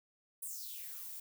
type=noise with high-pass filter sweep; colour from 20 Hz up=violet; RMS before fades=-45 dBFS; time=0.42-1.2 s; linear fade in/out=5 ms; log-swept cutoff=9900 to 540 Hz; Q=4.8; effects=none